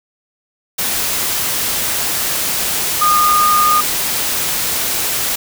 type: tone in noise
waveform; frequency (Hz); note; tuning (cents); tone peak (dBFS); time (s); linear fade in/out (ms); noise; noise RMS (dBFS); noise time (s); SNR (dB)
sine; 1222; D#6; -32; -10; 3.01-3.81; 10; white; -18; 0.78-5.36; +5
effects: none